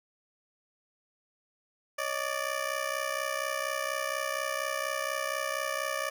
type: ring-modulated tone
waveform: 15% pulse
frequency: 587.3 Hz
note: D5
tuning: in tune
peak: -21 dBFS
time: 1.98-6.1 s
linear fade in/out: 10 ms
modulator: 32.1 Hz
effects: none